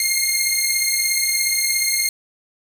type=beating tone pair; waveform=10% pulse; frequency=2120 / 2137 Hz; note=C7 / C7; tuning=+22 / +36 cents; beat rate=17 Hz; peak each=-11 dBFS; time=0-2.09 s; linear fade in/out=2 ms; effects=7-bit